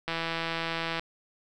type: click train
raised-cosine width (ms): 0.3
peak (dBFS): -15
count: 152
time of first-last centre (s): 0.08-0.995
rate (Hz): 165
effects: none